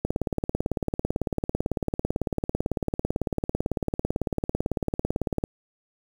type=click train; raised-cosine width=2 ms; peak=-11 dBFS; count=98; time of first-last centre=0.05-5.439 s; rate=18 Hz; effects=7-bit